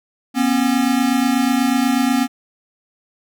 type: tone pair together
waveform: square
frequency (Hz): 242.4 / 270.6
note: B3 / C#4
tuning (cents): -32 / -42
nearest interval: major second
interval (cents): 190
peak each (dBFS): -18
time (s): 0.34-2.28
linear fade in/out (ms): 50
effects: none